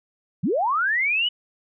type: linear sweep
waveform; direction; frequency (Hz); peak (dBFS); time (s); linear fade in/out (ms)
sine; up; 131.4 to 3006; -19; 0.43-1.29; 10
effects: none